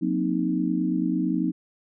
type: chord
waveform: sine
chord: C half-diminished seventh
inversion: second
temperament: equal with one note detuned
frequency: 180.67 / 233.1 / 261.6 / 311.1 Hz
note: Gb3 / Bb3 / C4 / Eb4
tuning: -41 / 0 / 0 / 0 cents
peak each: -27 / -30 / -27 / -26 dBFS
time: 0.01-1.52 s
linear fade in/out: 20 ms
effects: none